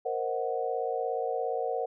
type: chord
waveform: sine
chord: C half-diminished seventh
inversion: third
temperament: equal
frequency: 466.2 / 523.3 / 622.3 / 740 Hz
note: Bb4 / C5 / Eb5 / Gb5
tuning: 0 / 0 / 0 / 0 cents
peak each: -32 / -34 / -38 / -33 dBFS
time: 0.05-1.86 s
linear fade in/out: 10 ms
effects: none

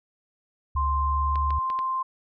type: tone with pitch glide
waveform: sine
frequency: 70.5 to 71.73 Hz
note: C#2 to D2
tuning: +30 to -40 cents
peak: -24 dBFS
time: 0.75-1.59 s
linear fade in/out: 5 ms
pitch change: +30 cents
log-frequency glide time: 0.85-1.3 s
type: tone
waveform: sine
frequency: 1046.5 Hz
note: C6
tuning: in tune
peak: -24 dBFS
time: 0.76-2.03 s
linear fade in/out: 10 ms
type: clicks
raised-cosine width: 0.3 ms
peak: -22 dBFS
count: 4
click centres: 1.357 / 1.506 / 1.701 / 1.79 s
effects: none

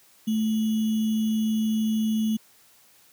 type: tone with sample-and-hold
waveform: sine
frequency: 218.5 Hz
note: A3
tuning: 12 cents flat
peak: -21 dBFS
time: 0.27-2.37 s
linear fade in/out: 10 ms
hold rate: 3150 Hz
effects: white hiss -57 dBFS RMS until 3.12 s + high-pass 80 Hz 12 dB/octave

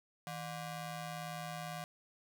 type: ring-modulated tone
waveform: sawtooth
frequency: 440 Hz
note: A4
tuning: in tune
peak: -34 dBFS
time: 0.27-1.84 s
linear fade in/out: 0 ms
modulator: 279 Hz
effects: none

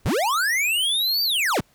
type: linear two-way sweep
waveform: square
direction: up then down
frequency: 35.51 to 4699 to 35.51 Hz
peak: -20 dBFS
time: 0.05-1.61 s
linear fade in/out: 10 ms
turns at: 1.23 s
effects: pink hiss -60 dBFS RMS until 1.74 s

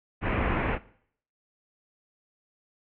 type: low-pass noise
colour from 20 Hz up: pink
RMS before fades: -27 dBFS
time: 0.21-0.79 s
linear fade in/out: 50 ms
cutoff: 2600 Hz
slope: 48 dB/octave
effects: noise-tail reverb RT60 0.6 s tail -19 dB re dry

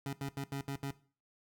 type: tone bursts at uneven times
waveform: 25% pulse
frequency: 138.59 Hz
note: C#3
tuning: in tune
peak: -32 dBFS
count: 6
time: 0.06-0.13 / 0.21-0.29 / 0.37-0.44 / 0.52-0.61 / 0.68-0.76 / 0.83-0.91 s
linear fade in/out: 2 ms
effects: noise-tail reverb RT60 0.4 s tail -17 dB re dry

